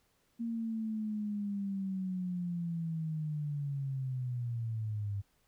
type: linear sweep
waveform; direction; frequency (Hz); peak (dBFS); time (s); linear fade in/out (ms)
sine; down; 233.1 to 98.7; -33; 0.39-5.22; 20
effects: pink hiss -73 dBFS RMS until 5.47 s